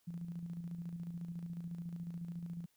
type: tone with tremolo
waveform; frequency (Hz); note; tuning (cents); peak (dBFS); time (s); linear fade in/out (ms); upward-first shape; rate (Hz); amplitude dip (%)
sine; 170.8; F3; -38; -39; 0.07-2.66; 10; square; 14; 45
effects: white hiss -75 dBFS RMS until 2.76 s